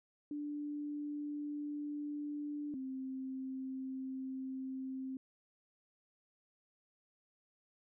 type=tone pair in turn; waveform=sine; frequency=293.7 / 263.2 Hz; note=D4 / C4; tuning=0 / +10 cents; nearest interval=major second; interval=190 cents; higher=first; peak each=-38 / -39 dBFS; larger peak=first; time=0.31-2.74 / 2.74-5.17 s; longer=neither; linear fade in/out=2 ms; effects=none